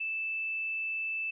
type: tone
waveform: sine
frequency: 2637 Hz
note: E7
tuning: in tune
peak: -31 dBFS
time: 0-1.31 s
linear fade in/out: 10 ms
effects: none